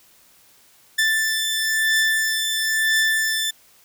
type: beating tone pair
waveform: sawtooth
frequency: 1765 / 1766 Hz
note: A6 / A6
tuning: +5 / +6 cents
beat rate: 1 Hz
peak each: -16 / -21 dBFS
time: 0.98-3.51 s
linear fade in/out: 10 ms
effects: white hiss -54 dBFS RMS until 3.84 s